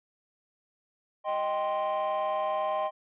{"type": "chord", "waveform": "triangle", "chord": "C minor", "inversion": "first", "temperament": "equal", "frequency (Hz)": [622.3, 784, 1046.5], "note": ["Eb5", "G5", "C6"], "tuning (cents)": [0, 0, 0], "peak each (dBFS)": [-27, -29, -29], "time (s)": [1.24, 2.91], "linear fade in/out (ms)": 50, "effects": ["tanh soft clip ceiling -21 dBFS", "resampled to 8000 Hz"]}